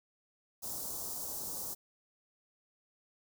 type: band-stop noise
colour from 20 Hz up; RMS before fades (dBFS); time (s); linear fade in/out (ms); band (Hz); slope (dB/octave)
white; -40; 0.62-1.75; 20; 1000 to 5300; 24
effects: none